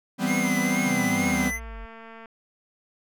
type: chord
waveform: 45% pulse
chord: C major seventh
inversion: first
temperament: equal with one note detuned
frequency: 165.77 / 196 / 246.9 / 261.6 Hz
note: E3 / G3 / B3 / C4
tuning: +10 / 0 / 0 / 0 cents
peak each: -32 / -27 / -27 / -29 dBFS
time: 0.18-1.52 s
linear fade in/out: 50 ms
type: tone with vibrato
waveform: square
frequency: 2079 Hz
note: C7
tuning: 12 cents flat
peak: -28 dBFS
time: 0.25-1.6 s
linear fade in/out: 50 ms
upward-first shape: triangle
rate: 2.2 Hz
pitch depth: 73 cents each way
type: exponential sweep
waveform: sine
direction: down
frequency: 153.7 to 43.65 Hz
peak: -35 dBFS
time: 0.82-1.86 s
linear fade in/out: 10 ms
type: click train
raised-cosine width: 0.5 ms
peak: -30 dBFS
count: 231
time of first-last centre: 1.24-2.258 s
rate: 226 Hz
effects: none